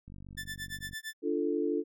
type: click train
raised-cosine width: 5 ms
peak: -36 dBFS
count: 42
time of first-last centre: 0.08-0.932 s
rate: 48.1 Hz
type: tone with tremolo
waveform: sawtooth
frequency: 1760 Hz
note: A6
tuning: in tune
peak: -32 dBFS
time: 0.37-1.14 s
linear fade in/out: 10 ms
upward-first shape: sine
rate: 8.8 Hz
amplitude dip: 100%
type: chord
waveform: sine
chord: D minor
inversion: none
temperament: equal with one note detuned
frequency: 293.7 / 345.8 / 440 Hz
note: D4 / F4 / A4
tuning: 0 / -17 / 0 cents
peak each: -32 dBFS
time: 1.22-1.84 s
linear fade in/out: 50 ms
effects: none